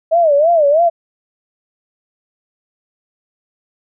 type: tone with vibrato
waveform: sine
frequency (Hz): 625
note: D#5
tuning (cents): +8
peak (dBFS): -8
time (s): 0.11-0.9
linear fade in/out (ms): 20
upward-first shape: sine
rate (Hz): 3.1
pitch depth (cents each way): 180
effects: none